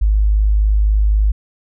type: tone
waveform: sine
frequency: 51.91 Hz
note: G#1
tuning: in tune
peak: -10 dBFS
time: 0.01-1.32 s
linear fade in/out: 10 ms
effects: none